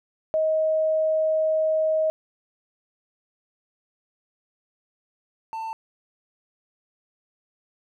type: tone pair in turn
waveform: sine / triangle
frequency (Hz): 630 / 892.5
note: D#5 / A5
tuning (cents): +21 / +24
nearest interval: tritone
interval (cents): 603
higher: second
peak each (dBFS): -19 / -27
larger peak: first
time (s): 0.34-2.1 / 5.53-5.73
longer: first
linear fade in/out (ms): 0
effects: none